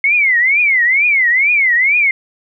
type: tone with vibrato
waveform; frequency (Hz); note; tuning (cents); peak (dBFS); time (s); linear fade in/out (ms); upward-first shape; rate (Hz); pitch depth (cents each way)
sine; 2141; C7; +39; -9; 0.04-2.11; 2; triangle; 2.2; 260
effects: none